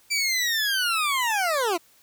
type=linear sweep; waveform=20% pulse; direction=down; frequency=2349 to 317.8 Hz; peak=-17 dBFS; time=0.1-1.78 s; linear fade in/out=20 ms; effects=white hiss -58 dBFS RMS until 2.02 s